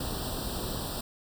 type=noise with comb filter; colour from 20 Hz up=pink; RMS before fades=-34 dBFS; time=0-1.01 s; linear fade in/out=5 ms; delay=0.23 ms; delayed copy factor=+0.95; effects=none